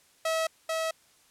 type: tone pair in turn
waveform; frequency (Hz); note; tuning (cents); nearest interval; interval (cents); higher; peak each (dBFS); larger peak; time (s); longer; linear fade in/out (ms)
sawtooth; 646 / 646; E5 / E5; -35 / -35; unison; 0; neither; -22 / -24; first; 0.25-0.47 / 0.69-0.91; neither; 5
effects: white hiss -62 dBFS RMS until 1.3 s + low-pass 11000 Hz 12 dB/octave